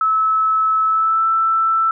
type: tone with pitch glide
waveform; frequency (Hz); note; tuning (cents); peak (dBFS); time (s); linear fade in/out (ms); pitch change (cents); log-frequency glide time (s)
sine; 1300 to 1327.3; E6 to E6; -24 to +12; -13; 0.01-1.91; 2; +36; 0.85-1.27
effects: none